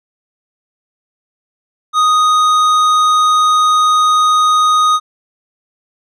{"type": "tone with tanh clipping", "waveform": "sine", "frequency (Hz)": 1244.5, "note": "D#6", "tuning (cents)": 0, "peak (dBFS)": -10, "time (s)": [1.93, 5], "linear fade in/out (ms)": 50, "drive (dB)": 12, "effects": []}